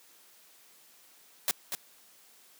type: noise with echo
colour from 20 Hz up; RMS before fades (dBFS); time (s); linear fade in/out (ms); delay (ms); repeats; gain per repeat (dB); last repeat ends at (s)
white; -27; 1.48-1.51; 0; 240; 1; -7; 1.75
effects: white hiss -59 dBFS RMS until 2.59 s + high-pass 200 Hz 12 dB/octave